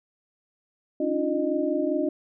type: tone cluster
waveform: sine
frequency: 282.6 / 307.6 / 350 / 613 Hz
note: C#4 / D#4 / F4 / D#5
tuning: +34 / -20 / +4 / -26 cents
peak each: -28 dBFS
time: 1-2.09 s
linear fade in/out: 5 ms
effects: none